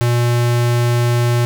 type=tone; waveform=square; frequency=120 Hz; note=B2; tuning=49 cents flat; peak=-13 dBFS; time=0.01-1.45 s; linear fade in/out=0 ms; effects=7-bit